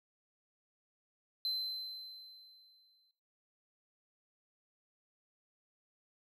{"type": "tone with exponential decay", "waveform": "triangle", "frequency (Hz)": 4074, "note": "C8", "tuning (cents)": -47, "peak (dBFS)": -31, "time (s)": [1.45, 3.11], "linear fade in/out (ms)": 1, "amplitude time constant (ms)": 360, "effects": ["noise-tail reverb RT60 0.7 s tail -19 dB re dry"]}